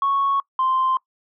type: tone pair in turn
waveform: sine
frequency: 1106 / 1043.9 Hz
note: C#6 / C6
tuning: -4 / -4 cents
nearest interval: minor second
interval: 100 cents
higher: first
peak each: -16 dBFS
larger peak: neither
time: 0.02-0.4 / 0.59-0.97 s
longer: neither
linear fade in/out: 2 ms
effects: noise-tail reverb RT60 0.1 s tail -23 dB re dry + tanh soft clip ceiling -13 dBFS